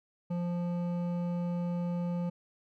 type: tone with hard clipping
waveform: triangle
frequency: 174.61 Hz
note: F3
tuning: in tune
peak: -32 dBFS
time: 0.3-2.3 s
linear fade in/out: 10 ms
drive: 14 dB
effects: none